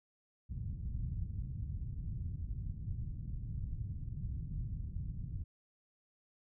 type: low-pass noise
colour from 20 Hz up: white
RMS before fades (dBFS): -40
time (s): 0.49-5.44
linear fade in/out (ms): 20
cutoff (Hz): 130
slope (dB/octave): 24
effects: none